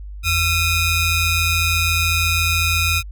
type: ring-modulated tone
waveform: sawtooth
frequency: 1274 Hz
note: D#6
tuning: 41 cents sharp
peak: -9 dBFS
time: 0.23-3.03 s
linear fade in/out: 50 ms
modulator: 1190 Hz
effects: added 50 Hz sine -30 dBFS peak until 3.11 s